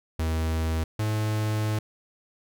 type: tone pair in turn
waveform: 45% pulse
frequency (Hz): 80.2 / 107.39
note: E2 / A2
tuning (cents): -47 / -42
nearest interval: perfect fourth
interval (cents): 505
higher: second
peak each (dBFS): -24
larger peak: neither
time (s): 0.19-0.84 / 0.99-1.79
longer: second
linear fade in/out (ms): 5
effects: none